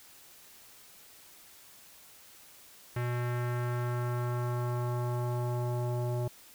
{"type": "tone with low-pass filter sweep", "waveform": "square", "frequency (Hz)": 121.8, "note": "B2", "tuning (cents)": -24, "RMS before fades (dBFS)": -32, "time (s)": [2.96, 6.28], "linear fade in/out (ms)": 5, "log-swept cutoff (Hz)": [2000, 700], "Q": 1.8, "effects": ["white hiss -55 dBFS RMS until 6.54 s"]}